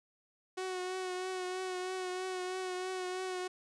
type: tone with vibrato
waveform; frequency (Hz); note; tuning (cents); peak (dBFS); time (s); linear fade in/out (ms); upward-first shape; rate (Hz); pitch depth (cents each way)
sawtooth; 369.3; F#4; -3; -32; 0.57-3.48; 10; triangle; 3.1; 31
effects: resampled to 22050 Hz